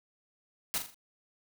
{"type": "noise with echo", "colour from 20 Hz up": "white", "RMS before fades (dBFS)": -31, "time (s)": [0.74, 0.78], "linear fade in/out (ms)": 0, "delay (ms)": 41, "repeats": 4, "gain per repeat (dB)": -7, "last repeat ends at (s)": 0.944, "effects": []}